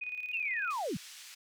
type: tone with tremolo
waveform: sine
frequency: 2485 Hz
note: D#7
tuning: 3 cents flat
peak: -34 dBFS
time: 0.01-0.73 s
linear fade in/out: 10 ms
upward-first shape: square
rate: 18 Hz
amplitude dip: 55%
type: linear sweep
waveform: sine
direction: down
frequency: 2829 to 124.1 Hz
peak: -32 dBFS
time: 0.33-0.97 s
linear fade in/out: 5 ms
type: band-pass noise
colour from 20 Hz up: white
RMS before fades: -50 dBFS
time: 0.7-1.35 s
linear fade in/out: 10 ms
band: 2000 to 6500 Hz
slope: 12 dB/octave
effects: none